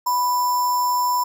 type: tone with sample-and-hold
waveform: sine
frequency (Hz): 987.8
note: B5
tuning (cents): 0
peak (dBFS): -17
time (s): 0.06-1.24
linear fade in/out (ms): 10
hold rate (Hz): 6300
effects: none